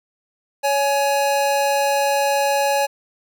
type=tone pair together; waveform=square; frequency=560 / 839 Hz; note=C#5 / G#5; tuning=+18 / +17 cents; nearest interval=perfect fifth; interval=699 cents; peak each=-20 dBFS; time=0.63-2.87 s; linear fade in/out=20 ms; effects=none